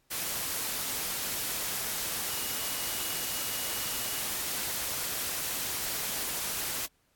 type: tone in noise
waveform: sine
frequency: 2900 Hz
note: F#7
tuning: 35 cents flat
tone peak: -44 dBFS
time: 2.3-4.22 s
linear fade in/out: 20 ms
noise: white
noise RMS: -33 dBFS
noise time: 0.1-6.87 s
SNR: -14 dB
effects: pink hiss -71 dBFS RMS until 7.15 s + AAC 64 kbps